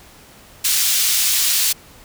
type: high-pass noise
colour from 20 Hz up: pink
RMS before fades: -17 dBFS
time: 0.64-1.73 s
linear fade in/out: 10 ms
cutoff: 3800 Hz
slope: 12 dB/octave
effects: pink hiss -45 dBFS RMS until 2.04 s